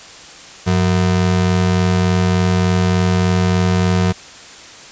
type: ring-modulated tone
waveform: square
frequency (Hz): 138.8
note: C#3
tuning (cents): +3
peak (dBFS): -10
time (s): 0.66-4.13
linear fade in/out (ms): 20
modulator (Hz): 41.7
effects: white hiss -37 dBFS RMS until 4.91 s + resampled to 16000 Hz

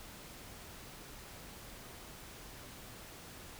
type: silence
effects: pink hiss -51 dBFS RMS until 3.59 s

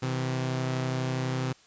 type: tone pair together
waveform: sawtooth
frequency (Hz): 129.2 / 161.33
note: C3 / E3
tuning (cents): -21 / -37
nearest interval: major third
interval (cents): 384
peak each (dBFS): -24 / -32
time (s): 0.02-1.53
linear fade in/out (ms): 10
effects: white hiss -58 dBFS RMS until 1.66 s + resampled to 16000 Hz

